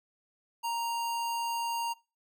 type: tone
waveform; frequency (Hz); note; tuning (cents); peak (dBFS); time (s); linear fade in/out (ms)
square; 932.3; A#5; 0; -31; 0.63-1.94; 20
effects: noise-tail reverb RT60 0.3 s tail -23 dB re dry